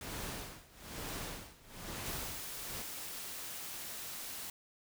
pink noise with tremolo, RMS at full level -41 dBFS, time 0.01-2.82 s, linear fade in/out 2 ms, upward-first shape sine, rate 1.1 Hz, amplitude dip 90%
white noise, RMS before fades -44 dBFS, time 2.06-4.5 s, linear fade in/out 2 ms
effects none

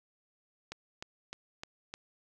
click train, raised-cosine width 0.2 ms, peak -23 dBFS, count 5, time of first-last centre 0.72-1.94 s, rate 3.28 Hz, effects none

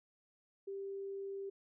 sine tone, 393.2 Hz, G4, 5 cents sharp, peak -40 dBFS, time 0.67-1.5 s, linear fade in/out 10 ms, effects none

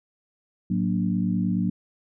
sine tone cluster, 108.7 / 183.5 / 232.9 / 290.3 Hz, A2 / F#3 / A#3 / D4, -21 / -14 / -1 / -20 cents, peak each -31 / -23 / -28 / -31 dBFS, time 0.7-1.7 s, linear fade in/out 5 ms, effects none

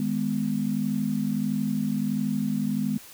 sine chord, G# minor, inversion second, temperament just, 155.74 / 207.7 / 249.2 Hz, D#3 / G#3 / B3, +2 / 0 / +16 cents, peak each -32 / -26 / -28 dBFS, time 0-2.98 s, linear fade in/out 2 ms, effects white hiss -47 dBFS RMS until 3.13 s

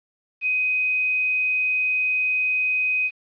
sine tone with quantisation, 2510 Hz, D#7, 15 cents sharp, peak -19 dBFS, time 0.41-3.11 s, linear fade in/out 50 ms, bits 8, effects resampled to 11025 Hz

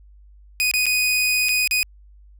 sawtooth tone with dropouts, 2489 Hz, D#7, in tune, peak -14 dBFS, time 0.6-1.83 s, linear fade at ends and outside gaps 0 ms, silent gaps 0.713-0.738 / 0.857-0.865 / 1.486-1.491 / 1.675-1.711 s, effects added 50 Hz sine -45 dBFS peak until 2.39 s

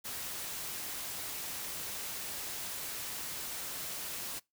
white noise, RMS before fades -40 dBFS, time 0.04-4.4 s, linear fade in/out 20 ms, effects noise-tail reverb RT60 0.2 s tail -24 dB re dry

